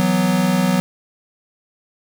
square chord, E suspended second, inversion none, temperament equal, 164.81 / 185 / 246.9 Hz, E3 / F#3 / B3, 0 / 0 / 0 cents, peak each -23 / -17 / -22 dBFS, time 0-0.8 s, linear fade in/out 0 ms, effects 8-bit

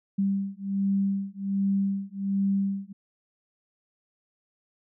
sine beating tone pair, 196 / 197.3 Hz, G3 / G3, 0 / +11 cents, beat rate 1.3 Hz, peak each -27 / -27 dBFS, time 0.18-2.93 s, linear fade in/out 10 ms, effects none

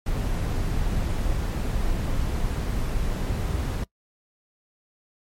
brown noise, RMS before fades -25 dBFS, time 0.06-3.84 s, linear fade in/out 5 ms, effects noise-tail reverb RT60 0.1 s tail -22 dB re dry + MP3 64 kbps

